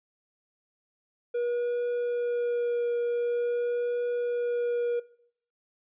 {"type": "tone with vibrato", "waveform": "triangle", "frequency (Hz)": 480, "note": "B4", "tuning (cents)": -49, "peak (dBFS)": -24, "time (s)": [1.34, 5], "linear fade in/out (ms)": 10, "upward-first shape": "triangle", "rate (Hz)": 0.46, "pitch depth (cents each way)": 13, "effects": ["noise-tail reverb RT60 0.6 s tail -19 dB re dry", "resampled to 8000 Hz"]}